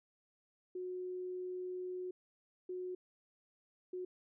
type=tone bursts at uneven times; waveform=sine; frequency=365.1 Hz; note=F#4; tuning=23 cents flat; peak=-39 dBFS; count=3; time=0.75-2.11 / 2.69-2.95 / 3.93-4.05 s; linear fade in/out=5 ms; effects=none